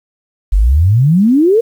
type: exponential sweep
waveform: sine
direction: up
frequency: 43.65 to 480.6 Hz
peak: -6 dBFS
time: 0.52-1.61 s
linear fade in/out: 10 ms
effects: 7-bit